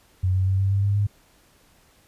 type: tone with pitch steps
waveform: sine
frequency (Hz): 92.5 / 94.06 / 95.65 / 97.27 / 98.91 / 100.58 / 102.28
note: F#2 / F#2 / G2 / G2 / G2 / G2 / G#2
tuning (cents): 0 / +29 / -42 / -13 / +16 / +45 / -26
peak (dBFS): -18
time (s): 0.23-1.07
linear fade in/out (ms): 10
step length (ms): 120
effects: pink hiss -58 dBFS RMS until 2.07 s + resampled to 32000 Hz